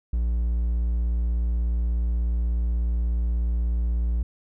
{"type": "tone", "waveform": "triangle", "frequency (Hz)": 58.27, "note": "A#1", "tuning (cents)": 0, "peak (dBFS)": -19, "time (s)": [0.13, 4.23], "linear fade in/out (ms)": 5, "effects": []}